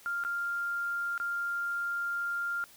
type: tone with dropouts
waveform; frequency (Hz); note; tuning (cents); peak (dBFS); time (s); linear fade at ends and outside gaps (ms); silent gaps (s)
sine; 1396.9; F6; 0; -30; 0.06-2.64; 0; 0.238-0.249 / 1.178-1.2
effects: white hiss -56 dBFS RMS until 2.76 s